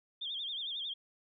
sine tone with vibrato, 3400 Hz, G#7, 40 cents sharp, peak -36 dBFS, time 0.21-0.94 s, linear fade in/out 10 ms, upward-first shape sine, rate 11 Hz, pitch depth 130 cents each way, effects none

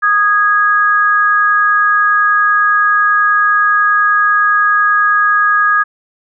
sine tone pair together, 1238.9 / 1655 Hz, D#6 / G#6, -8 / -6 cents, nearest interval perfect fourth, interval 502 cents, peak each -11 dBFS, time 0.02-5.84 s, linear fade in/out 20 ms, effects none

